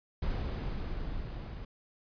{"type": "noise with level ramp", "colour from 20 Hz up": "brown", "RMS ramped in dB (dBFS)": [-32, -41], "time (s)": [0.22, 1.65], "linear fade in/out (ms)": 5, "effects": ["resampled to 11025 Hz"]}